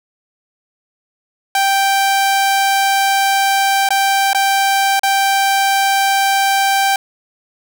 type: tone with dropouts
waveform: sawtooth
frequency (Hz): 784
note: G5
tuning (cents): 0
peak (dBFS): -8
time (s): 1.55-6.96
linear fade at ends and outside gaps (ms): 2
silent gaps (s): 3.889-3.905 / 4.332-4.347 / 4.995-5.033
effects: none